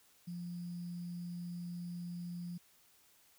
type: tone with sample-and-hold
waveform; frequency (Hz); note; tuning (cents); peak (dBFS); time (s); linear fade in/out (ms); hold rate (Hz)
sine; 174.61; F3; 0; -40; 0.27-2.58; 10; 4900
effects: white hiss -67 dBFS RMS until 3.38 s